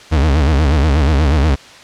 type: tone with vibrato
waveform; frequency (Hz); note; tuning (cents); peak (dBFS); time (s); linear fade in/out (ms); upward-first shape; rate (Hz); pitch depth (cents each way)
40% pulse; 73.42; D2; 0; -9; 0.11-1.56; 20; sine; 8.3; 160
effects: white hiss -38 dBFS RMS until 1.83 s + low-pass 5000 Hz 12 dB/octave